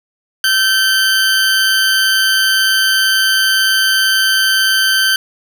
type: tone with amplitude modulation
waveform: 20% pulse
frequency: 1547 Hz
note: G6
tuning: 23 cents flat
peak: -4 dBFS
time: 0.44-5.16 s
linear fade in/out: 2 ms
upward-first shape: sine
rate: 202 Hz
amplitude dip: 40%
effects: none